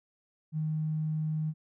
triangle tone with tanh clipping, 155.56 Hz, D#3, in tune, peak -28 dBFS, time 0.52-1.54 s, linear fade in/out 50 ms, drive 3 dB, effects none

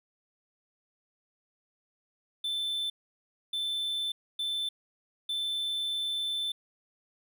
triangle tone bursts at uneven times, 3532 Hz, A7, 6 cents sharp, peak -28 dBFS, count 4, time 2.44-2.9 / 3.53-4.12 / 4.39-4.69 / 5.29-6.52 s, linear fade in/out 5 ms, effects none

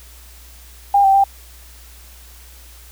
sine tone with pitch steps, 803 / 778 / 789 Hz, G5 / G5 / G5, +41 / -13 / +11 cents, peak -9 dBFS, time 0.94-1.24 s, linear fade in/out 5 ms, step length 100 ms, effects added 60 Hz sine -41 dBFS peak until 2.91 s + white hiss -45 dBFS RMS until 2.91 s

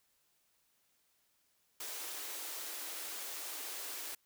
white high-pass noise, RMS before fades -43 dBFS, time 1.8-4.15 s, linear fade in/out 5 ms, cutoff 280 Hz, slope 96 dB/octave, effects white hiss -75 dBFS RMS until 4.25 s

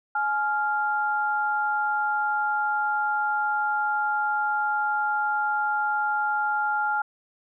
sine tone pair together, 843 / 1394.6 Hz, G#5 / F6, +26 / -3 cents, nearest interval major sixth, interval 871 cents, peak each -25 dBFS, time 0.15-7.02 s, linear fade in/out 5 ms, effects none

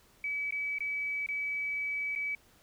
sine tone with dropouts, 2288 Hz, D7, 46 cents flat, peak -31 dBFS, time 0.24-2.35 s, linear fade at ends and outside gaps 2 ms, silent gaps 0.508-0.523 / 0.785-0.805 / 1.263-1.287 / 2.152-2.159 s, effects pink hiss -63 dBFS RMS until 2.62 s

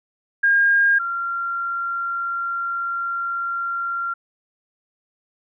sine tone pair in turn, 1617 / 1379.1 Hz, G#6 / F6, -47 / -22 cents, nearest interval minor third, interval 275 cents, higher first, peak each -13 / -22 dBFS, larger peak first, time 0.43-0.99 / 0.99-4.14 s, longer second, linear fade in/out 10 ms, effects none

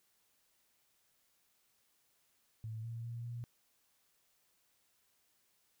sine tone with pitch steps, 111 / 115.6 / 117.6 / 119.1 Hz, A2 / A#2 / A#2 / A#2, +16 / -14 / +16 / +38 cents, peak -40 dBFS, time 2.64-3.44 s, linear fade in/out 0 ms, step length 200 ms, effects white hiss -75 dBFS RMS until 5.8 s

